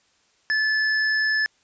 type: tone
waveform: square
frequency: 1735 Hz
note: A6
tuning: 25 cents flat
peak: -20 dBFS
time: 0.5-1.46 s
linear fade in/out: 0 ms
effects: white hiss -63 dBFS RMS until 1.63 s + resampled to 16000 Hz